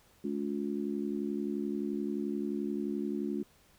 harmonic tone, 71.5 Hz, D2, 46 cents flat, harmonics 3 / 4 / 5, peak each -35 / -36 / -37 dBFS, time 0.24-3.43 s, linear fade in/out 5 ms, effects pink hiss -64 dBFS RMS until 3.78 s

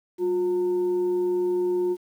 sine tone with frequency modulation, 358 Hz, F4, 43 cents sharp, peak -21 dBFS, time 0.18-1.97 s, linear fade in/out 50 ms, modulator 551 Hz, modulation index 0.23, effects 9-bit

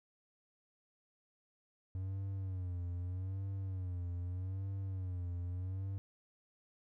triangle tone with vibrato, 92.5 Hz, F#2, in tune, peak -35 dBFS, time 1.95-5.98 s, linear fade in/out 0 ms, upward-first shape sine, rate 0.81 Hz, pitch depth 92 cents each way, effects none

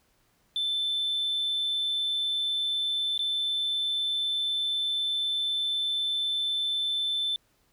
sine tone with dropouts, 3532 Hz, A7, 6 cents sharp, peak -24 dBFS, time 0.56-7.36 s, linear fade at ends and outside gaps 1 ms, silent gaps 3.178-3.192 s, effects tanh soft clip ceiling -23 dBFS + pink hiss -68 dBFS RMS until 7.72 s

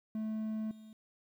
triangle tone with level steps, 217.8 Hz, A3, 17 cents flat, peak -32 / -48 dBFS, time 0.15-0.93 s, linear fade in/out 2 ms, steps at 0.71 s, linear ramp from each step 2 ms, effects 11-bit

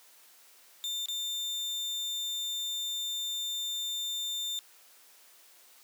35% pulse tone with dropouts, 3600 Hz, A7, 39 cents sharp, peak -30 dBFS, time 0.84-4.59 s, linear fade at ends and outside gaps 0 ms, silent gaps 1.058-1.085 s, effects white hiss -58 dBFS RMS until 5.83 s + high-pass 400 Hz 12 dB/octave

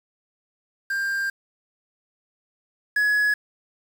triangle tone pair in turn, 1592 / 1686.7 Hz, G6 / G#6, +26 / +26 cents, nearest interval minor second, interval 100 cents, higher second, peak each -21 / -16 dBFS, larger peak second, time 0.9-1.3 / 2.96-3.34 s, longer first, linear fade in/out 5 ms, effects 7-bit

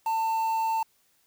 triangle tone with quantisation, 895 Hz, A5, 29 cents sharp, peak -22 dBFS, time 0.06-0.83 s, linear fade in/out 5 ms, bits 7, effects white hiss -67 dBFS RMS until 1.26 s

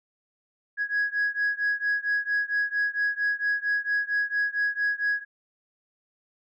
sine beating tone pair, 1661.2 / 1665.6 Hz, G#6 / G#6, 0 / +5 cents, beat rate 4.4 Hz, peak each -25 / -26 dBFS, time 0.77-5.25 s, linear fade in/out 50 ms, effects tanh soft clip ceiling -19 dBFS

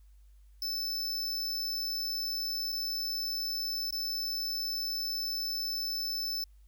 square tone with dropouts, 5274 Hz, E8, in tune, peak -32 dBFS, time 0.62-6.44 s, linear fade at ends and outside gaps 2 ms, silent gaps 2.721-2.725 / 3.908-3.925 s, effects added 50 Hz sine -54 dBFS peak until 6.67 s + white hiss -75 dBFS RMS until 6.67 s

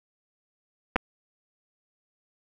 clicks, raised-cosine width 0.5 ms, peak -8 dBFS, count 2, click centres 0.959 / 0.963 s, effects 8-bit

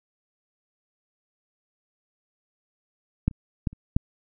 clicks, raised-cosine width 5 ms, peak -8 / -30 / -11 / -30 / -7 dBFS, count 5, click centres 3.28 / 3.312 / 3.672 / 3.73 / 3.965 s, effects none

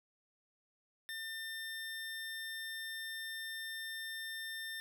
25% pulse tone, 1800 Hz, A6, 39 cents sharp, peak -37 dBFS, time 1.09-4.8 s, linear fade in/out 0 ms, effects none

